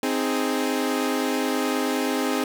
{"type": "chord", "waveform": "sawtooth", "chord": "Ab major", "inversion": "first", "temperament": "equal", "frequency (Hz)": [261.6, 311.1, 415.3], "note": ["C4", "Eb4", "Ab4"], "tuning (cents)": [0, 0, 0], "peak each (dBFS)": [-21, -24, -24], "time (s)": [0.03, 2.44], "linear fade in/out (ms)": 2, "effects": []}